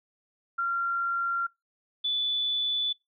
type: tone pair in turn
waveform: sine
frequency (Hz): 1379 / 3475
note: F6 / A7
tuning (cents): -22 / -22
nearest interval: octave + major third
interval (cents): 1600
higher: second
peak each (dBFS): -25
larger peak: neither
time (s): 0.58-1.47 / 2.04-2.93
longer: neither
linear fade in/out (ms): 10
effects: noise-tail reverb RT60 0.2 s tail -24 dB re dry